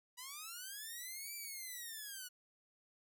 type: linear two-way sweep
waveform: 5% pulse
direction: up then down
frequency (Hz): 962 to 2349 to 1450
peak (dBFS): -35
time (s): 0.17-2.29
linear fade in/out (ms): 20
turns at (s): 1.35
effects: none